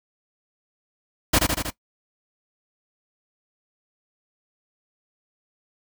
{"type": "noise with echo", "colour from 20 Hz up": "pink", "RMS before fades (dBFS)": -17, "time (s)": [1.33, 1.39], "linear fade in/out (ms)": 10, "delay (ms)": 79, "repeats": 4, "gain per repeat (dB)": -3, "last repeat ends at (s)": 1.706, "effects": ["noise-tail reverb RT60 0.1 s tail -19 dB re dry"]}